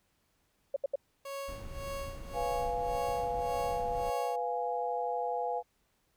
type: tone bursts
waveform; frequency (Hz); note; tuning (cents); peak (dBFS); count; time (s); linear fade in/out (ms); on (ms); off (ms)
sine; 554.4; C#5; 0; -27; 3; 0.74-0.957; 5; 23; 74
type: tone with tremolo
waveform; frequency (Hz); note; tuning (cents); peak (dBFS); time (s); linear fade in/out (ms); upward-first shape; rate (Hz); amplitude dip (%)
30% pulse; 553; C#5; -4; -34; 1.25-4.36; 5; sine; 1.8; 85
type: noise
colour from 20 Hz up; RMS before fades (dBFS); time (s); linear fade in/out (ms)
brown; -43; 1.48-4.1; 5
type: chord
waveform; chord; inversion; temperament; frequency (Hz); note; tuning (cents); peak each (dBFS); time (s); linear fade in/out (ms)
sine; F diminished; second; equal; 493.9 / 698.5 / 830.6; Cb5 / F5 / Ab5; 0 / 0 / 0; -35; 2.33-5.63; 50
effects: pink hiss -74 dBFS RMS until 6.16 s